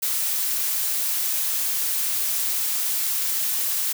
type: noise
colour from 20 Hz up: blue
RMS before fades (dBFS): -24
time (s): 0.02-3.93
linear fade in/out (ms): 10
effects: none